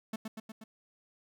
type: tone with echo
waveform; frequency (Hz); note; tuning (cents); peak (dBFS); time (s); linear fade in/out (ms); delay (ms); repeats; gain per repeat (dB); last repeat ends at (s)
45% pulse; 220; A3; 0; -34; 0.13-0.16; 5; 120; 4; -3; 0.64
effects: none